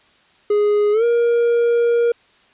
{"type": "tone with pitch glide", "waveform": "triangle", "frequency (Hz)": [415.3, 471.6], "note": ["G#4", "A#4"], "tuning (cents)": [0, 20], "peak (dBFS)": -11, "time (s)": [0.5, 2.12], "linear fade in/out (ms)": 5, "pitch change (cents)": 220, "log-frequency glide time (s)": [0.92, 1.04], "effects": ["white hiss -54 dBFS RMS until 2.53 s", "resampled to 8000 Hz"]}